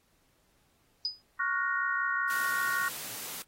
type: tone with exponential decay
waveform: sine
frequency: 4978 Hz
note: D#8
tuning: in tune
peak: -25 dBFS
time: 1.05-1.22 s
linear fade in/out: 1 ms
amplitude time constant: 35 ms
type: chord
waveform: sine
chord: Gb major seventh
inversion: second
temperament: equal with one note detuned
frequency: 1108.7 / 1414.8 / 1480 / 1864.7 Hz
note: Db6 / F6 / Gb6 / Bb6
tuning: 0 / +22 / 0 / 0 cents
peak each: -33 dBFS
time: 1.39-2.89 s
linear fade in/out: 10 ms
type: high-pass noise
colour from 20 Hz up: white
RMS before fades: -40 dBFS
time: 2.3-3.42 s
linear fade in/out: 0 ms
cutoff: 110 Hz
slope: 48 dB/octave
effects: pink hiss -70 dBFS RMS until 3.47 s + AAC 48 kbps